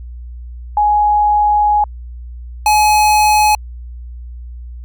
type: tone pair in turn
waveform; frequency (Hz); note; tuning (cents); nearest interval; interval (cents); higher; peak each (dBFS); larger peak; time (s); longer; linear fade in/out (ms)
sine / square; 835 / 846.2; G#5 / G#5; +9 / +32; unison; 23; second; -9; neither; 0.77-1.84 / 2.66-3.55; first; 2
effects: added 60 Hz sine -27 dBFS peak until 4.84 s